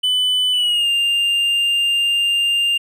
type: tone with pitch glide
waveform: triangle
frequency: 3000 to 2799 Hz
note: F#7 to F7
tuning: +23 to +3 cents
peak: -13 dBFS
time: 0.03-2.78 s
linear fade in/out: 10 ms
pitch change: -120 cents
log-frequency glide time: 0.52-0.89 s
effects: none